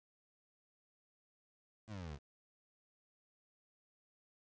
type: exponential sweep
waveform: 25% pulse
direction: down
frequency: 114.2 to 66.6 Hz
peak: -40 dBFS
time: 1.87-2.19 s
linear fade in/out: 50 ms
effects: resampled to 16000 Hz + 11-bit

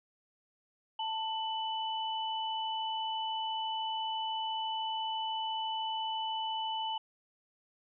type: tone pair together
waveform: sine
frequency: 886 / 2987 Hz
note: A5 / F#7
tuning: +12 / +16 cents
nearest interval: octave + major sixth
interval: 2104 cents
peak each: -34 / -37 dBFS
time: 0.99-6.98 s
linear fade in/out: 5 ms
effects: none

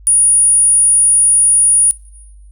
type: tone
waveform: sine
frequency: 9650 Hz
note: D9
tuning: 46 cents sharp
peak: -7 dBFS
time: 0.07-1.91 s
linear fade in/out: 0 ms
effects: noise-tail reverb RT60 1.0 s tail -22 dB re dry + added 50 Hz sine -36 dBFS peak until 2.51 s

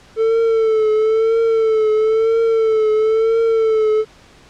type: tone with vibrato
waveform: triangle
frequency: 443.2 Hz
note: A4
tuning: 13 cents sharp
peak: -10 dBFS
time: 0.16-4.05 s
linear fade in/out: 50 ms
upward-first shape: triangle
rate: 1 Hz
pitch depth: 56 cents each way
effects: pink hiss -46 dBFS RMS until 4.49 s + low-pass 6000 Hz 12 dB/octave

